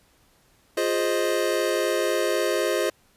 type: chord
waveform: square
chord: F minor seventh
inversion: none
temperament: equal with one note detuned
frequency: 351.5 / 415.3 / 523.3 / 622.3 Hz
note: F4 / Ab4 / C5 / Eb5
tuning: +11 / 0 / 0 / 0 cents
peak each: -28 dBFS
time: 0.77-2.9 s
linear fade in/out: 5 ms
effects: pink hiss -61 dBFS RMS until 3.16 s + resampled to 32000 Hz